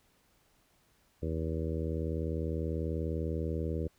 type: harmonic tone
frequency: 80.1 Hz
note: E2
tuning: 49 cents flat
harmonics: 1 / 2 / 3 / 4 / 5 / 6 / 7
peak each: -34 / -38 / -42 / -40 / -41 / -40 / -46 dBFS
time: 1.22-3.88 s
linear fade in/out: 10 ms
effects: pink hiss -69 dBFS RMS until 3.98 s